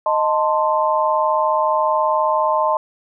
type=chord; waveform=sine; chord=A diminished; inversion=second; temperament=equal with one note detuned; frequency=622.3 / 887.7 / 1046.5 Hz; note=Eb5 / A5 / C6; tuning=0 / +15 / 0 cents; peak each=-19 dBFS; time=0.06-2.77 s; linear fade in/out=2 ms; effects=none